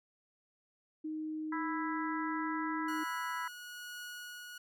sine tone, 311.1 Hz, D#4, in tune, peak -36 dBFS, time 1.04-3.04 s, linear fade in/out 10 ms
harmonic tone, 329.6 Hz, E4, in tune, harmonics 3 / 4 / 5 / 6, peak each -39 / -41 / -43 / -45 dBFS, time 1.52-3.48 s, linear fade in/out 5 ms
sawtooth tone with tremolo, 1455 Hz, F#6, 29 cents flat, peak -39 dBFS, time 2.88-4.58 s, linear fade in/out 5 ms, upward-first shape triangle, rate 1.1 Hz, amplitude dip 35%
effects none

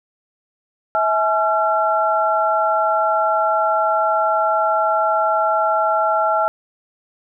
sine tone cluster, 649 / 849 / 1362 Hz, E5 / G#5 / F6, -27 / +38 / -44 cents, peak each -19 dBFS, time 0.95-6.48 s, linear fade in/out 0 ms, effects none

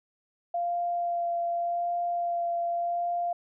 sine tone with vibrato, 692 Hz, F5, 16 cents flat, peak -26 dBFS, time 0.54-3.33 s, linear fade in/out 5 ms, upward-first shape sine, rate 0.86 Hz, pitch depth 12 cents each way, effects none

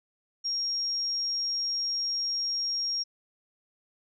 sine tone, 5580 Hz, F8, 2 cents flat, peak -27 dBFS, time 0.44-3.04 s, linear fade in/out 20 ms, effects none

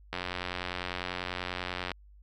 click train, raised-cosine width 0.3 ms, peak -17 dBFS, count 162, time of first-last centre 0.13-1.917 s, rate 90.1 Hz, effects added 50 Hz sine -52 dBFS peak until 2.22 s

